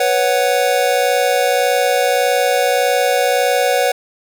square chord, B suspended second, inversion none, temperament just, 493.9 / 555.6 / 740.8 Hz, B4 / C#5 / F#5, 0 / +4 / +2 cents, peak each -18 dBFS, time 0-3.92 s, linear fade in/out 5 ms, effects none

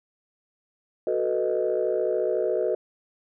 sine chord, B dominant seventh, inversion second, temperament equal, 370 / 440 / 493.9 / 622.3 Hz, F#4 / A4 / B4 / D#5, 0 / 0 / 0 / 0 cents, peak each -27 dBFS, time 1.07-2.75 s, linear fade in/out 2 ms, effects tanh soft clip ceiling -14 dBFS

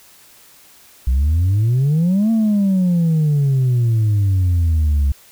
sine exponential two-way sweep, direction up then down, 60.5 to 228.1 to 68.1 Hz, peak -10 dBFS, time 1.07-5.12 s, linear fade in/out 5 ms, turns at 2.31 s, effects tanh soft clip ceiling -11 dBFS + white hiss -47 dBFS RMS until 5.31 s

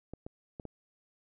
clicks, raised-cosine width 2 ms, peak -28 dBFS, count 4, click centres 0.136 / 0.265 / 0.598 / 0.653 s, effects none

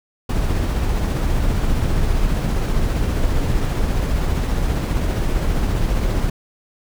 brown noise with tremolo, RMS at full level -17 dBFS, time 0.29-6.3 s, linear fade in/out 5 ms, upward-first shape triangle, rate 15 Hz, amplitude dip 30%, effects none

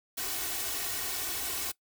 white noise with comb filter, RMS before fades -34 dBFS, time 0.17-1.72 s, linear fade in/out 10 ms, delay 2.7 ms, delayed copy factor +0.75, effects noise-tail reverb RT60 0.1 s tail -20 dB re dry

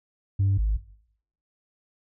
sine tone pair in turn, 98 / 52.38 Hz, G2 / G#1, 0 / +16 cents, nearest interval major seventh, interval 1084 cents, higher first, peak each -17 / -19 dBFS, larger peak first, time 0.39-0.58 / 0.58-0.77 s, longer neither, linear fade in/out 10 ms, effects noise-tail reverb RT60 0.7 s tail -19 dB re dry + tanh soft clip ceiling -17 dBFS

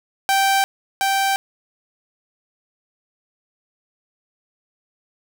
sawtooth tone with echo, 781 Hz, G5, 7 cents flat, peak -11 dBFS, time 0.29-0.64 s, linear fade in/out 0 ms, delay 720 ms, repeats 1, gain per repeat -2 dB, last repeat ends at 1.36 s, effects none

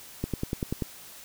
click train, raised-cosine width 3 ms, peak -15 dBFS, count 7, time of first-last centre 0.24-0.823 s, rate 10.3 Hz, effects white hiss -47 dBFS RMS until 1.24 s

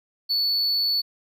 triangle tone, 4448 Hz, C#8, 5 cents sharp, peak -19 dBFS, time 0.29-1.02 s, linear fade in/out 20 ms, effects none

